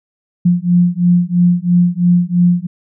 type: beating tone pair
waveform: sine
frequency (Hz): 174.61 / 177.61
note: F3 / F3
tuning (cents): 0 / +29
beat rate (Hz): 3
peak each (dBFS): -12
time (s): 0.45-2.67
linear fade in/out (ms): 10
effects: none